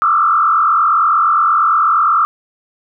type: tone with frequency modulation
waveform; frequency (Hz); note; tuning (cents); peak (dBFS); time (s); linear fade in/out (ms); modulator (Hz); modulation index
sine; 1261; D#6; +23; -9; 0.02-2.25; 0; 44.3; 2.3
effects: none